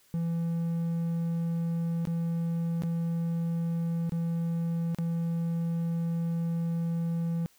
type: tone with dropouts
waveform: triangle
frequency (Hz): 167.4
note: E3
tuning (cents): +27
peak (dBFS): -25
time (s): 0.14-7.46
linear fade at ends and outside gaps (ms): 0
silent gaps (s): 2.053-2.072 / 2.821-2.835 / 4.095-4.121 / 4.947-4.986
effects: white hiss -63 dBFS RMS until 7.58 s